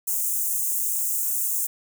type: high-pass noise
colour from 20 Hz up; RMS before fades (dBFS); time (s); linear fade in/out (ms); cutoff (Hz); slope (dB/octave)
white; -25; 0.07-1.67; 10; 6700; 48
effects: none